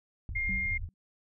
pink low-pass noise, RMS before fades -37 dBFS, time 0.29-0.89 s, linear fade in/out 2 ms, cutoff 100 Hz, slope 48 dB/octave
sine tone, 2120 Hz, C7, 22 cents sharp, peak -29 dBFS, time 0.35-0.78 s, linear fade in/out 10 ms
sine tone with exponential decay, 191.2 Hz, G3, 43 cents flat, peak -34 dBFS, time 0.49-0.94 s, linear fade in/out 2 ms, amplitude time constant 97 ms
effects none

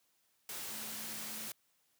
sine tone in noise, 217.4 Hz, A3, 21 cents flat, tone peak -54 dBFS, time 0.71-1.48 s, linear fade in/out 2 ms, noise white, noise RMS -43 dBFS, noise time 0.49-1.52 s, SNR -14 dB, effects white hiss -75 dBFS RMS until 1.99 s + high-pass 80 Hz 12 dB/octave

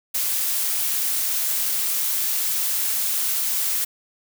blue noise, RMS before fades -23 dBFS, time 0.14-3.85 s, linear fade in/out 10 ms, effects none

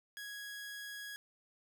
sawtooth tone, 1661.2 Hz, G#6, in tune, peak -40 dBFS, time 0.17-1.16 s, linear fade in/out 0 ms, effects none

